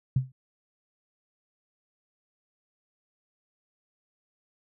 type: tone with exponential decay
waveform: sine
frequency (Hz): 130.1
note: C3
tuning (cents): -9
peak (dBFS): -17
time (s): 0.16-0.32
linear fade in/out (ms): 5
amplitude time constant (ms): 34
effects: none